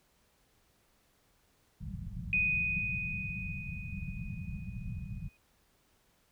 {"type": "low-pass noise", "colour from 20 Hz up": "white", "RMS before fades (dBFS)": -40, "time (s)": [1.8, 5.29], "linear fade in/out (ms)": 10, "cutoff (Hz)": 200, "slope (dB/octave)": 96}
{"type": "tone with exponential decay", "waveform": "sine", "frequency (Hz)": 2489, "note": "D#7", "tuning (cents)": 0, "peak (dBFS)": -25, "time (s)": [2.33, 5.37], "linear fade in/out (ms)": 1, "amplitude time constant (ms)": 660}
{"effects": ["pink hiss -70 dBFS RMS until 6.31 s"]}